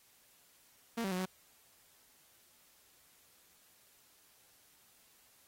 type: tone with pitch steps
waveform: sawtooth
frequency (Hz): 231.3 / 192.8 / 182.3 / 186.3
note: A#3 / G3 / F#3 / F#3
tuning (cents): -13 / -28 / -25 / +12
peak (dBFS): -30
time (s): 0.97-1.258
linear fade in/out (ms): 10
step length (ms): 72
effects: white hiss -66 dBFS RMS until 5.47 s + AAC 48 kbps